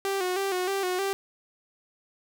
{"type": "tone with vibrato", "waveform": "sawtooth", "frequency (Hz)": 378, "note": "F#4", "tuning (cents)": 37, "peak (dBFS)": -22, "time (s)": [0.05, 1.13], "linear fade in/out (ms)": 0, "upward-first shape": "square", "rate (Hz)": 3.2, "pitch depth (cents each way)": 63, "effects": []}